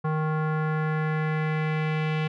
square tone with low-pass filter sweep, 155.56 Hz, D#3, in tune, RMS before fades -26 dBFS, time 0.04-2.28 s, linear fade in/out 10 ms, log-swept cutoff 1200 to 2700 Hz, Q 2.4, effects none

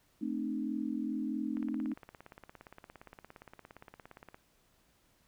sine chord, A diminished, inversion none, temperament equal with one note detuned, 220 / 261.6 / 304.7 Hz, A3 / C4 / Eb4, 0 / 0 / -36 cents, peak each -37 dBFS, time 0.21-1.94 s, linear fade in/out 10 ms
click train, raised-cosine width 0.5 ms, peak -34 dBFS, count 49, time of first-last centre 1.57-4.345 s, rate 17.3 Hz
effects pink hiss -70 dBFS RMS until 5.27 s

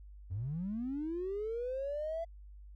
triangle linear sweep, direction up, 83.6 to 676 Hz, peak -31 dBFS, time 0.3-2.25 s, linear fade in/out 20 ms, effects tanh soft clip ceiling -32 dBFS + added 50 Hz sine -49 dBFS peak until 2.75 s

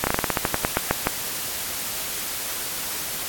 slowing click train, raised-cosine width 0.5 ms, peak -4 dBFS, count 14, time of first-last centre 0.04-1.071 s, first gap 30 ms, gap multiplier 1.15, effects white hiss -29 dBFS RMS until 3.28 s + AAC 64 kbps

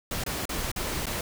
pink noise with dropouts, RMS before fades -31 dBFS, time 0.11-1.21 s, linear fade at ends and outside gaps 2 ms, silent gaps 0.238-0.263 / 0.455-0.492 / 0.716-0.761 / 1.057-1.067 s, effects none

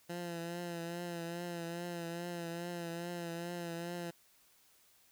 15% pulse tone with vibrato, 171.4 Hz, F3, 32 cents flat, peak -33 dBFS, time 0.09-4.11 s, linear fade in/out 10 ms, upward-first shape triangle, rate 2.4 Hz, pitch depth 45 cents each way, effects white hiss -67 dBFS RMS until 5.11 s

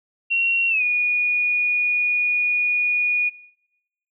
sine tone with pitch glide, 2738 to 2453 Hz, F7 to D#7, -35 to -25 cents, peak -17 dBFS, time 0.3-3.3 s, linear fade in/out 20 ms, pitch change -190 cents, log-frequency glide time 0.69-0.83 s, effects noise-tail reverb RT60 0.9 s tail -21 dB re dry

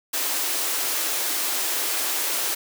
white high-pass noise, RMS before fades -25 dBFS, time 0.13-2.55 s, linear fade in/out 10 ms, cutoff 270 Hz, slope 96 dB/octave, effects none

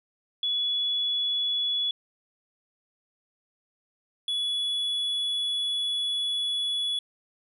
sine / triangle tone pair in turn, 3402 / 3402 Hz, G#7 / G#7, +41 / +41 cents, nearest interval unison, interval 0 cents, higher neither, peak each -24 dBFS, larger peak neither, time 0.43-1.91 / 4.28-6.99 s, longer second, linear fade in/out 2 ms, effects resampled to 32000 Hz

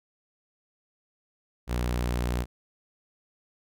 sawtooth tone, 60.5 Hz, B1, 35 cents flat, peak -22 dBFS, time 1.67-2.46 s, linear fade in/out 50 ms, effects none

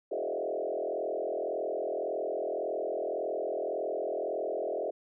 sine tone with frequency modulation, 523.3 Hz, C5, in tune, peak -30 dBFS, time 0.11-4.91 s, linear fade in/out 10 ms, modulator 41.8 Hz, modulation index 3.7, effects none

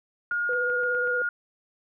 sine tone, 1426 Hz, F6, 36 cents sharp, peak -24 dBFS, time 0.31-1.29 s, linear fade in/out 2 ms
clicks, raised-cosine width 0.5 ms, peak -30 dBFS, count 6, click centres 0.318 / 0.533 / 0.7 / 0.835 / 0.949 / 1.074 s
sine tone with vibrato, 493.9 Hz, B4, in tune, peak -28 dBFS, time 0.49-1.22 s, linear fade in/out 2 ms, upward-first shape triangle, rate 17 Hz, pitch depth 30 cents each way
effects none

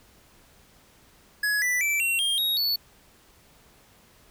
square tone with pitch steps, 1683 / 1978.4 / 2326 / 2734 / 3214 / 3778 / 4441 Hz, G#6 / B6 / D7 / F7 / G7 / A#7 / C#8, +23 / +3 / -17 / -37 / +43 / +22 / +2 cents, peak -23 dBFS, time 1.43-2.76 s, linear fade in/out 5 ms, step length 190 ms, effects pink hiss -57 dBFS RMS until 4.3 s

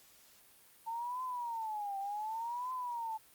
sine tone with vibrato, 896 Hz, A5, 31 cents sharp, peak -36 dBFS, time 0.86-3.18 s, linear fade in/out 20 ms, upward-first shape triangle, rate 0.67 Hz, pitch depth 240 cents each way, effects white hiss -62 dBFS RMS until 3.34 s + Opus 48 kbps

